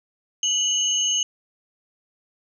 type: tone pair together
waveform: sine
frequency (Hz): 2960 / 6415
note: F#7 / G8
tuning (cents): 0 / +39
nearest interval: octave + minor second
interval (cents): 1339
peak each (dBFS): -22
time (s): 0.43-1.23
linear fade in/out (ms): 2
effects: none